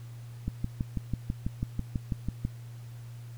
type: click train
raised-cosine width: 5 ms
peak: -17 dBFS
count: 13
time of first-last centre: 0.48-2.45 s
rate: 6.09 Hz
effects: added 118 Hz sine -41 dBFS peak until 3.37 s + pink hiss -58 dBFS RMS until 3.37 s